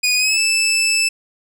20% pulse tone with pitch glide, 2471 to 2633 Hz, D#7 to E7, -13 to -3 cents, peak -9 dBFS, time 0.03-1.09 s, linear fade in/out 10 ms, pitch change +110 cents, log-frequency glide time 0.17-0.38 s, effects none

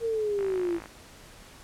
sine linear sweep, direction down, 466.2 to 331.3 Hz, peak -25 dBFS, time 0-0.8 s, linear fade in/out 50 ms
click train, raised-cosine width 0.5 ms, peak -26 dBFS, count 26, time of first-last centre 0.39-0.858 s, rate 53.4 Hz
effects pink hiss -50 dBFS RMS until 1.63 s + low-pass 11000 Hz 12 dB/octave

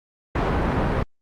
pink low-pass noise, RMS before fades -22 dBFS, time 0.35-1.03 s, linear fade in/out 5 ms, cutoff 1400 Hz, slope 12 dB/octave, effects Opus 48 kbps

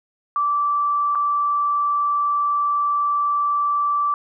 sine tone with dropouts, 1164 Hz, D6, 16 cents flat, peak -17 dBFS, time 0.36-4.14 s, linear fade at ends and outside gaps 1 ms, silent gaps 1.15-1.155 s, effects none

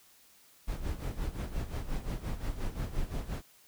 brown noise with tremolo, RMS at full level -32 dBFS, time 0.67-3.42 s, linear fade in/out 20 ms, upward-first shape sine, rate 5.7 Hz, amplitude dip 75%, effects white hiss -61 dBFS RMS until 3.67 s

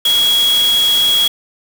sine tone in noise, 3322 Hz, G#7, in tune, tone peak -10 dBFS, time 0.05-1.28 s, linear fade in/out 5 ms, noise white, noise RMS -22 dBFS, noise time 0.05-1.28 s, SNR +9 dB, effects none

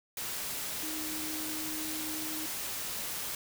sine tone in noise, 311.1 Hz, D#4, in tune, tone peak -40 dBFS, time 0.83-2.46 s, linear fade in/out 2 ms, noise white, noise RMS -37 dBFS, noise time 0.17-3.35 s, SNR -6 dB, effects none

